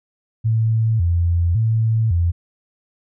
sine tone with vibrato, 98 Hz, G2, in tune, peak -14 dBFS, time 0.44-2.32 s, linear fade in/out 20 ms, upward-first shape square, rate 0.9 Hz, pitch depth 230 cents each way, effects none

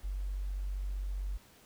sine tone, 47.66 Hz, G1, 48 cents flat, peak -33 dBFS, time 0.03-1.38 s, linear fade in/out 20 ms, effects pink hiss -60 dBFS RMS until 1.65 s

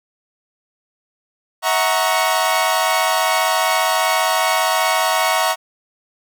sawtooth chord, F# dominant seventh, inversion third, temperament equal with one note detuned, 644.9 / 740 / 932.3 / 1108.7 Hz, E5 / F#5 / A#5 / C#6, -38 / 0 / 0 / 0 cents, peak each -17 dBFS, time 1.62-5.56 s, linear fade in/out 50 ms, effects none

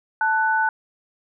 sine tone pair together, 880 / 1489.8 Hz, A5 / F#6, 0 / +11 cents, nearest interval major sixth, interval 911 cents, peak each -20 dBFS, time 0.21-0.69 s, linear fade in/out 2 ms, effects none

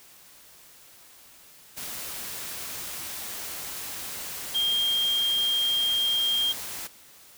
sine tone in noise, 3210 Hz, G7, 40 cents sharp, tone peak -22 dBFS, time 4.54-6.53 s, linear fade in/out 20 ms, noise white, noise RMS -36 dBFS, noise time 1.76-6.88 s, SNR +11 dB, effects white hiss -52 dBFS RMS until 7.37 s

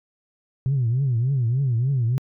sine tone with vibrato, 126.3 Hz, B2, 39 cents sharp, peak -17 dBFS, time 0.66-2.18 s, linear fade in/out 0 ms, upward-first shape triangle, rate 3.4 Hz, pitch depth 220 cents each way, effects tanh soft clip ceiling -15 dBFS

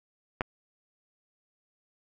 clicks, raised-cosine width 0.5 ms, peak -12 / -21 dBFS, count 2, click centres 0.409 / 0.417 s, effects none

